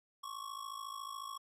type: ring-modulated tone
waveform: square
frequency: 1108.7 Hz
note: C#6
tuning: in tune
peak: -40 dBFS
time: 0.23-1.38 s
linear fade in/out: 10 ms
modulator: 27 Hz
effects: resampled to 32000 Hz